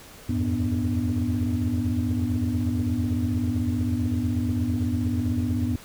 sine tone cluster, 82.9 / 91.7 / 107.6 / 245.7 / 294 Hz, E2 / F#2 / A2 / B3 / D4, +10 / -15 / -38 / -9 / +2 cents, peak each -31 / -27 / -28 / -25 / -31 dBFS, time 0.29-5.76 s, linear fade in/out 5 ms, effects tanh soft clip ceiling -15 dBFS + pink hiss -46 dBFS RMS until 5.84 s

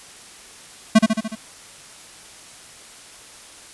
square tone with echo, 220 Hz, A3, in tune, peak -8 dBFS, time 0.95-0.99 s, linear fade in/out 10 ms, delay 73 ms, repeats 5, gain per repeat -4 dB, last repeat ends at 1.355 s, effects white hiss -43 dBFS RMS until 3.73 s + resampled to 24000 Hz

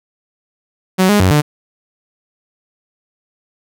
sawtooth tone with pitch steps, 186.8 / 206.7 / 93 / 148.8 Hz, F#3 / G#3 / F#2 / D3, +17 / -8 / +9 / +23 cents, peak -5 dBFS, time 0.98-1.42 s, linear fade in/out 20 ms, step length 110 ms, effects none

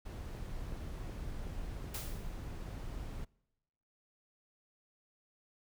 brown noise, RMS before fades -42 dBFS, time 0.05-3.25 s, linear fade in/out 10 ms
click train, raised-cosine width 2 ms, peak -34 dBFS, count 5, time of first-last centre 0.35-1.843 s, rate 2.68 Hz
white noise with exponential decay, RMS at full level -40 dBFS, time 1.94-2.4 s, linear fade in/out 5 ms, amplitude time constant 100 ms
effects noise-tail reverb RT60 1.0 s tail -26 dB re dry

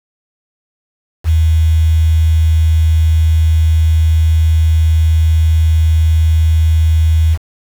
sine tone with quantisation, 80.1 Hz, E2, 49 cents flat, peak -7 dBFS, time 1.24-7.38 s, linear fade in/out 50 ms, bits 5, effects none

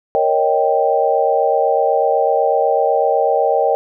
sine chord, Eb dominant seventh, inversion second, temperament equal, 466.2 / 554.4 / 622.3 / 784 Hz, Bb4 / Db5 / Eb5 / G5, 0 / 0 / 0 / 0 cents, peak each -18 / -18 / -18 / -17 dBFS, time 0.15-3.75 s, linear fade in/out 0 ms, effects none

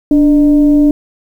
sine tone with frequency modulation, 292.3 Hz, D4, 8 cents flat, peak -5 dBFS, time 0.11-0.91 s, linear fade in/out 2 ms, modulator 319 Hz, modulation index 0.34, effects 7-bit

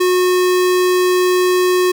square tone, 363.8 Hz, F#4, 29 cents flat, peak -12 dBFS, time 0-1.92 s, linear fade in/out 10 ms, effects none

